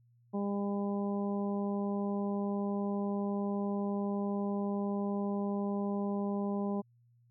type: harmonic tone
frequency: 201.3 Hz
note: G3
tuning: 46 cents sharp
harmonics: 1 / 2 / 3 / 4 / 5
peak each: -32 / -38 / -42 / -44 / -46 dBFS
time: 0.33-6.82 s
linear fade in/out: 20 ms
effects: added 119 Hz sine -63 dBFS peak until 7.3 s